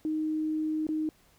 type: tone with dropouts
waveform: sine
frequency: 311.1 Hz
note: D#4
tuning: in tune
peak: -27 dBFS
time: 0.05-1.09 s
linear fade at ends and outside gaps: 1 ms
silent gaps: 0.868-0.889 s
effects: pink hiss -63 dBFS RMS until 1.38 s